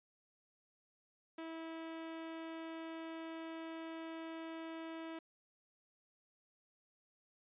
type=tone; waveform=sawtooth; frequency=325.5 Hz; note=E4; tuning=22 cents flat; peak=-40 dBFS; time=1.38-5.19 s; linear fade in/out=5 ms; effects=resampled to 8000 Hz